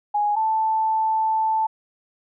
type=tone pair in turn; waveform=sine; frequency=830.6 / 880 Hz; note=G#5 / A5; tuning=0 / 0 cents; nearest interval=minor second; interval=100 cents; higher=second; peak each=-18 dBFS; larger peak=neither; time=0.14-0.36 / 0.36-1.67 s; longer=second; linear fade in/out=10 ms; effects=none